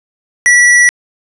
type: tone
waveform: square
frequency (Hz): 1947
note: B6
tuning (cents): -25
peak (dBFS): -5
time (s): 0.46-0.89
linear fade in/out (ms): 0
effects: resampled to 24000 Hz + 7-bit